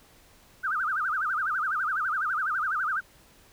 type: tone with vibrato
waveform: sine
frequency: 1377 Hz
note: F6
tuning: 25 cents flat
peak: -25 dBFS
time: 0.63-3.01 s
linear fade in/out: 20 ms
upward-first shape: sine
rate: 12 Hz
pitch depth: 240 cents each way
effects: pink hiss -57 dBFS RMS until 3.52 s